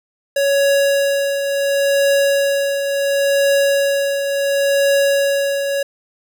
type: tone with tremolo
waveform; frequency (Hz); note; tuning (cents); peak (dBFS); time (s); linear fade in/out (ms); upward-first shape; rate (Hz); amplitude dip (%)
square; 558; C#5; +11; -12; 0.36-5.83; 5; triangle; 0.71; 55
effects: none